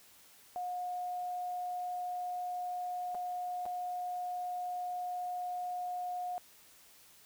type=tone with dropouts; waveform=sine; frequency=720 Hz; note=F#5; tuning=47 cents flat; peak=-35 dBFS; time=0.56-6.38 s; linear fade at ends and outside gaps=0 ms; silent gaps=3.146-3.151 / 3.655-3.662 s; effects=white hiss -60 dBFS RMS until 7.25 s